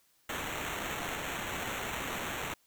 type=noise with sample-and-hold; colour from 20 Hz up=violet; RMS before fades=-37 dBFS; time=0.29-2.54 s; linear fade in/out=5 ms; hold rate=4900 Hz; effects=white hiss -69 dBFS RMS until 2.66 s